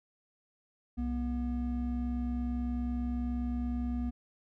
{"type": "tone pair together", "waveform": "triangle", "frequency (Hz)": [64, 241.6], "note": ["C2", "B3"], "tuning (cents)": [-38, -38], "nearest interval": "octave + major seventh", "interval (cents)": 2300, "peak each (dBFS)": [-32, -31], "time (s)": [0.97, 4.11], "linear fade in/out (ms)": 20, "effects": []}